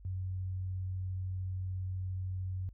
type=tone; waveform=sine; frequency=93 Hz; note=F#2; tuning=9 cents sharp; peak=-34 dBFS; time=0.05-2.69 s; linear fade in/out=0 ms; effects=added 50 Hz sine -51 dBFS peak until 2.73 s